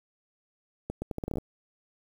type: accelerating click train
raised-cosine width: 2 ms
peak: -19 dBFS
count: 11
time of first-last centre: 0.9-1.384 s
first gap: 120 ms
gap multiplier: 0.77
effects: 8-bit